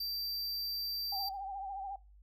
square tone, 4685 Hz, D8, 5 cents flat, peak -36 dBFS, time 0-1.29 s, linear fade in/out 5 ms
sine tone with vibrato, 784 Hz, G5, in tune, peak -38 dBFS, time 1.12-1.96 s, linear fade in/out 5 ms, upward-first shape triangle, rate 14 Hz, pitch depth 73 cents each way
effects noise-tail reverb RT60 0.3 s tail -22 dB re dry + added 50 Hz sine -56 dBFS peak until 2.22 s

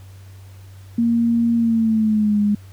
sine tone with pitch glide, 233.1 to 206.5 Hz, A#3 to G#3, 0 to -10 cents, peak -14 dBFS, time 0.98-2.55 s, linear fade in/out 5 ms, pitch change -210 cents, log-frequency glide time 1.56-2.4 s, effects added 96 Hz sine -38 dBFS peak until 2.72 s + pink hiss -52 dBFS RMS until 2.72 s

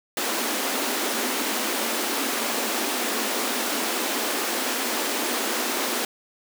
pink high-pass noise, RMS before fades -26 dBFS, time 0.17-6.05 s, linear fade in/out 2 ms, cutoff 220 Hz, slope 96 dB/octave, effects none

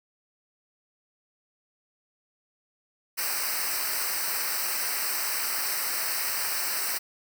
white noise with comb filter, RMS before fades -29 dBFS, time 3.17-6.99 s, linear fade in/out 20 ms, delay 0.29 ms, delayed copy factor -0.95, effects none

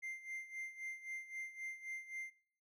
triangle tone with tremolo, 2093 Hz, C7, in tune, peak -39 dBFS, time 0.02-2.31 s, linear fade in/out 20 ms, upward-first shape sine, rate 3.8 Hz, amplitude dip 75%, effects noise-tail reverb RT60 0.5 s tail -21 dB re dry

